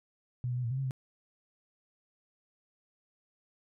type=tone with pitch steps; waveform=sine; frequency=124 / 123.2 / 125.2 / 115.6 / 131.1 / 135.3 / 130.2 Hz; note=B2 / B2 / B2 / A#2 / C3 / C#3 / C3; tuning=+7 / -4 / +24 / -14 / +4 / -42 / -8 cents; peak=-30 dBFS; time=0.44-0.909 s; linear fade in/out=0 ms; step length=67 ms; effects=none